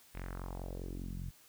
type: tone with low-pass filter sweep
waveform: sawtooth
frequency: 45.07 Hz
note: F#1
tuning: 45 cents flat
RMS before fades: -42 dBFS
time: 0.14-1.31 s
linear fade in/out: 20 ms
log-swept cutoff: 2400 to 130 Hz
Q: 2.5
effects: white hiss -62 dBFS RMS until 1.48 s

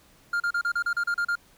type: tone bursts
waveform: triangle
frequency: 1404 Hz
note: F6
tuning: 9 cents sharp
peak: -21 dBFS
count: 10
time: 0.33-1.355 s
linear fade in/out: 5 ms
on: 71 ms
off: 35 ms
effects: pink hiss -58 dBFS RMS until 1.57 s

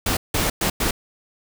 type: noise bursts at uneven times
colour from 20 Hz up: pink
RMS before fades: -21 dBFS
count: 4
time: 0.06-0.17 / 0.34-0.5 / 0.61-0.7 / 0.8-0.91 s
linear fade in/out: 5 ms
effects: none

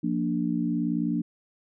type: chord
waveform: sine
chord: Bb major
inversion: second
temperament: equal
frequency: 174.61 / 233.1 / 293.7 Hz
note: F3 / Bb3 / D4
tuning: 0 / 0 / 0 cents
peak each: -29 / -28 / -28 dBFS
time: 0.03-1.22 s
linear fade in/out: 10 ms
effects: none

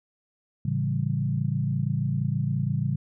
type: chord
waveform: sine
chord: A dominant seventh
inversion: none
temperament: equal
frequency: 110 / 138.59 / 164.81 / 196 Hz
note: A2 / C#3 / E3 / G3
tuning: 0 / 0 / 0 / 0 cents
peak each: -29 / -26 / -31 / -32 dBFS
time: 0.65-2.96 s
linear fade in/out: 5 ms
effects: none

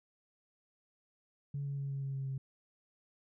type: tone with pitch steps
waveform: sine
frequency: 141.4 / 140.18 / 138.97 / 137.77 / 136.58 / 135.41 / 134.24 Hz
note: C#3 / C#3 / C#3 / C#3 / C#3 / C#3 / C3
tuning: +35 / +20 / +5 / -10 / -25 / -40 / +45 cents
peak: -34 dBFS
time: 1.54-2.38 s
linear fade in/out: 5 ms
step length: 120 ms
effects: tanh soft clip ceiling -31 dBFS

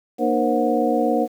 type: tone cluster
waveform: sine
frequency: 234.7 / 302.1 / 474.4 / 532 / 728 Hz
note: A#3 / D4 / A#4 / C5 / F#5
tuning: +12 / +49 / +30 / +29 / -28 cents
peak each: -23 dBFS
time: 0.18-1.28 s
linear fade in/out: 50 ms
effects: 8-bit

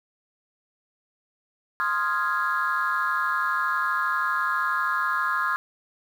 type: chord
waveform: sine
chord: F minor seventh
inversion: second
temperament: equal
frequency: 1046.5 / 1244.5 / 1396.9 / 1661.2 Hz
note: C6 / Eb6 / F6 / Ab6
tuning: 0 / 0 / 0 / 0 cents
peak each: -27 dBFS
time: 1.8-5.56 s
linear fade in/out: 0 ms
effects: tanh soft clip ceiling -15 dBFS + 8-bit

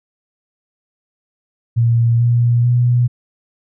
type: tone with pitch steps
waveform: sine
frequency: 116.9 / 119.43 / 122.01 Hz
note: A#2 / A#2 / B2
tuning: +5 / +42 / -21 cents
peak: -10 dBFS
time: 1.76-3.08 s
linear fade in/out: 20 ms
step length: 440 ms
effects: none

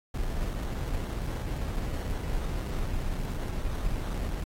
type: noise with sample-and-hold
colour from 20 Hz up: brown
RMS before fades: -31 dBFS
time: 0.14-4.44 s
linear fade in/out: 5 ms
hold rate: 2450 Hz
effects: AAC 48 kbps

